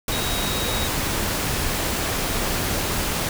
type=tone in noise; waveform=sine; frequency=3791 Hz; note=A#7; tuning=28 cents sharp; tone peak=-30 dBFS; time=0.12-0.87 s; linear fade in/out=2 ms; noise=pink; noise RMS=-24 dBFS; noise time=0.08-3.29 s; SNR=-9 dB; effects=none